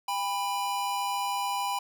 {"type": "tone pair together", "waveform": "square", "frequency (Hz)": [802.5, 989], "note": ["G5", "B5"], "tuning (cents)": [40, 2], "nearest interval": "major third", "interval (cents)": 362, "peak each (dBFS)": [-32, -31], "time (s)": [0.08, 1.79], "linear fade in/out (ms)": 5, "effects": []}